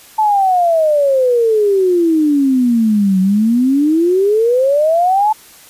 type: exponential two-way sweep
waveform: sine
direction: down then up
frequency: 880 to 185 to 880 Hz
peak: -9 dBFS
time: 0.18-5.33 s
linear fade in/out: 10 ms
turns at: 3.2 s
effects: white hiss -41 dBFS RMS until 5.69 s + resampled to 32000 Hz